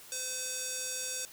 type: tone with band-pass filter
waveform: square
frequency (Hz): 513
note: C5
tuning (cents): -34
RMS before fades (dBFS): -37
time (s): 0.12-1.25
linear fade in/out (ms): 0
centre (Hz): 7400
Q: 2.3
effects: white hiss -52 dBFS RMS until 1.32 s